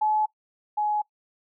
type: tone pair in turn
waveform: sine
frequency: 856 / 841.3 Hz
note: A5 / G#5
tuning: -48 / +22 cents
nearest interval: unison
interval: 30 cents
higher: first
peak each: -20 / -22 dBFS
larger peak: first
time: 0.01-0.26 / 0.77-1.02 s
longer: neither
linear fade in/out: 10 ms
effects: noise-tail reverb RT60 0.1 s tail -21 dB re dry